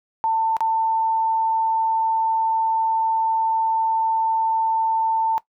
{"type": "tone with dropouts", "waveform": "sine", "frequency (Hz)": 894, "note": "A5", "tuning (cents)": 27, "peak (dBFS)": -17, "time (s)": [0.24, 5.38], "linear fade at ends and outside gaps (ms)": 0, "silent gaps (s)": [0.567, 0.606], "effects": ["noise-tail reverb RT60 0.1 s tail -18 dB re dry"]}